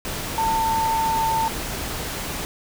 sine tone in noise, 896 Hz, A5, 31 cents sharp, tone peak -19 dBFS, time 0.38-1.48 s, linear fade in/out 0 ms, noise pink, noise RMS -29 dBFS, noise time 0.05-2.45 s, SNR +7 dB, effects none

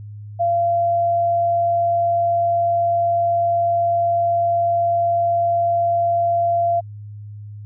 sine tone, 686 Hz, F5, 31 cents flat, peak -15 dBFS, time 0.39-6.81 s, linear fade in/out 20 ms, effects added 104 Hz sine -32 dBFS peak until 7.65 s

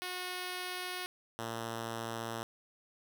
5% pulse tone pair in turn, 363.6 / 114.53 Hz, F#4 / A#2, -30 / -30 cents, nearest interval octave + minor sixth, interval 2000 cents, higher first, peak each -26 dBFS, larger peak neither, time 0.02-1.06 / 1.39-2.43 s, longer neither, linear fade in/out 0 ms, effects none

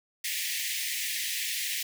pink high-pass noise, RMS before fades -32 dBFS, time 0.24-1.83 s, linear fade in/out 5 ms, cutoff 1800 Hz, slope 96 dB/octave, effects none

